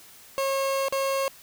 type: tone with dropouts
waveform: 30% pulse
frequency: 543 Hz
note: C#5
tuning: 36 cents flat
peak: -21 dBFS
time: 0.38-1.28 s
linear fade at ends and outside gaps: 0 ms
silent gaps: 0.884-0.925 s
effects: white hiss -50 dBFS RMS until 1.42 s